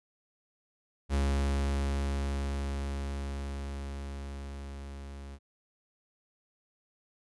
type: tone with level ramp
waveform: 45% pulse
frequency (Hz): 69.5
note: C#2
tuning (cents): +5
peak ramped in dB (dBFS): -25 to -42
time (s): 1.09-5.39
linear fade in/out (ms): 50
effects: resampled to 24000 Hz